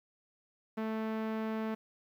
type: tone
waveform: sawtooth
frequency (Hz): 220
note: A3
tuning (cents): 0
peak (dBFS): -29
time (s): 0.77-1.75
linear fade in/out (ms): 10
effects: low-pass 2000 Hz 12 dB/octave + 11-bit